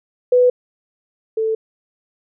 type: tone pair in turn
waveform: sine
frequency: 496.3 / 442.2 Hz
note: B4 / A4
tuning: +8 / +9 cents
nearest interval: major second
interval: 199 cents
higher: first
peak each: -9 / -16 dBFS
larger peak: first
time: 0.32-0.5 / 1.37-1.55 s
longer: neither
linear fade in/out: 5 ms
effects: none